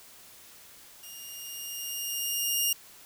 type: tone with level ramp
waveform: 10% pulse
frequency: 2831 Hz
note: F7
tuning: 23 cents sharp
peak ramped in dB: -35 to -15 dBFS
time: 1.03-2.73 s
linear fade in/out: 5 ms
effects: white hiss -52 dBFS RMS until 3.05 s